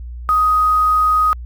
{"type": "tone with quantisation", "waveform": "sine", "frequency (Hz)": 1252, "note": "D#6", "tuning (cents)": 10, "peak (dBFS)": -11, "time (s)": [0.29, 1.33], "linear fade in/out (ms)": 0, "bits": 6, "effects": ["added 60 Hz sine -27 dBFS peak until 1.45 s", "Opus 48 kbps"]}